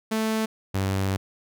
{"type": "tone pair in turn", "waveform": "sawtooth", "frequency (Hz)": [220, 96.54], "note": ["A3", "G2"], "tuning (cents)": [0, -26], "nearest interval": "octave + major second", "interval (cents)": 1426, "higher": "first", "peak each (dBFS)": -19, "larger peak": "neither", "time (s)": [[0.11, 0.46], [0.74, 1.17]], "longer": "second", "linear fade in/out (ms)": 10, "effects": []}